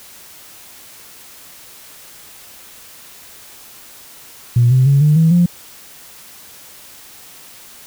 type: tone with pitch steps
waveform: sine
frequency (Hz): 120 / 129.36 / 139.45 / 150.32 / 162.04 / 174.68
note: B2 / C3 / C#3 / D3 / E3 / F3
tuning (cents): -49 / -19 / +11 / +41 / -29 / +1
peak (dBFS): -7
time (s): 4.56-5.46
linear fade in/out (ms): 5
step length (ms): 150
effects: tanh soft clip ceiling -3 dBFS + white hiss -40 dBFS RMS until 7.86 s